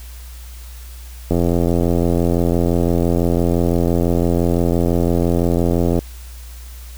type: click train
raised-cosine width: 2 ms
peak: -4 dBFS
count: 403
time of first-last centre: 1.31-5.99 s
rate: 85.9 Hz
effects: added 60 Hz sine -32 dBFS peak until 6.97 s + white hiss -43 dBFS RMS until 6.97 s